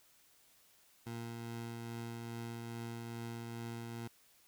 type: tone with tremolo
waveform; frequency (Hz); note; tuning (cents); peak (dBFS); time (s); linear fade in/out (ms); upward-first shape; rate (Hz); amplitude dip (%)
20% pulse; 116.54; A#2; 0; -36; 1.06-4.08; 10; triangle; 2.4; 25
effects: white hiss -67 dBFS RMS until 4.47 s